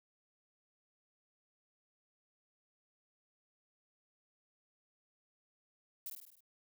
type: noise with echo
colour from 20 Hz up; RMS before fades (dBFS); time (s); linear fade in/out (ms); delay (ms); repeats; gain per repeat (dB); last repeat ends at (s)
violet; -43; 6.06-6.1; 2; 51; 6; -4; 6.406
effects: none